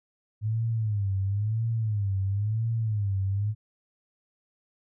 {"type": "tone with vibrato", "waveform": "sine", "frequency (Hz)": 105.1, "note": "G#2", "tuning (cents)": 21, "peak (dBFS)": -24, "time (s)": [0.41, 3.55], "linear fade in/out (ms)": 50, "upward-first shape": "sine", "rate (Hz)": 0.98, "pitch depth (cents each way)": 150, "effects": []}